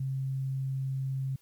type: tone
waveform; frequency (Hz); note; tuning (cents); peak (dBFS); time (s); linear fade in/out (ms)
sine; 133.8; C3; +39; -29; 0-1.36; 5
effects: white hiss -66 dBFS RMS until 1.41 s + MP3 96 kbps